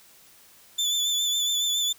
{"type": "tone with vibrato", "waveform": "30% pulse", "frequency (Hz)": 3500, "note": "A7", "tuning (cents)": -10, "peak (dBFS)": -20, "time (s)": [0.78, 1.93], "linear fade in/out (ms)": 10, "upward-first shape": "sine", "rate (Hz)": 7.2, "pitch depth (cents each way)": 34, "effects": ["white hiss -54 dBFS RMS until 1.98 s"]}